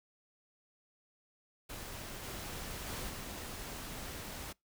pink noise with level steps, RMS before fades -45 / -43 / -41 / -44 dBFS, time 1.69-4.53 s, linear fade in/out 10 ms, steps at 2.23 / 2.86 / 3.09 s, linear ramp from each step 10 ms, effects noise-tail reverb RT60 0.2 s tail -26 dB re dry

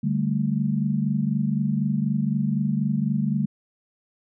sine chord, D suspended fourth, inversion none, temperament equal, 146.83 / 196 / 220 Hz, D3 / G3 / A3, 0 / 0 / 0 cents, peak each -25 dBFS, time 0.03-3.46 s, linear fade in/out 10 ms, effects none

